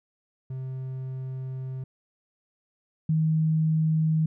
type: tone pair in turn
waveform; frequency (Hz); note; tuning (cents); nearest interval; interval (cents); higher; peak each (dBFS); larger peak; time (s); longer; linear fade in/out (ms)
triangle / sine; 130.81 / 158.06; C3 / D#3; 0 / +28; minor third; 328; second; -29 / -20; second; 0.5-1.84 / 3.09-4.26; first; 5
effects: none